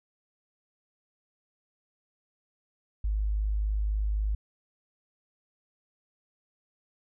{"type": "tone", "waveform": "sine", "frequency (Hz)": 51.91, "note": "G#1", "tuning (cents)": 0, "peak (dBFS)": -25, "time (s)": [3.04, 4.35], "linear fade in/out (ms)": 5, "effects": []}